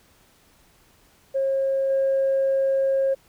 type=tone with level steps; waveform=sine; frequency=540 Hz; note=C#5; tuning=45 cents flat; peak=-19 / -17 dBFS; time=1.34-3.15 s; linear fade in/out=20 ms; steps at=1.9 s; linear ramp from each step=2 ms; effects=tanh soft clip ceiling -15 dBFS + pink hiss -58 dBFS RMS until 3.28 s